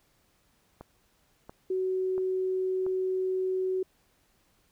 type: click train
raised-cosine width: 1 ms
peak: -29 dBFS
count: 4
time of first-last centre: 0.81-2.865 s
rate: 1.46 Hz
type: tone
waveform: sine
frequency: 374.1 Hz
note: F#4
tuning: 19 cents sharp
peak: -26 dBFS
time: 1.7-3.83 s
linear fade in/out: 5 ms
effects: pink hiss -68 dBFS RMS until 4.71 s